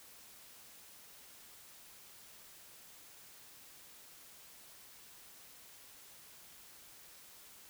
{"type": "silence", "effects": ["white hiss -57 dBFS RMS until 7.69 s"]}